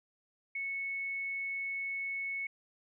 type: tone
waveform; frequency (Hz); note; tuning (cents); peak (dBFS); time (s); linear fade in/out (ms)
sine; 2206; C#7; -9; -34; 0.55-2.47; 5
effects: none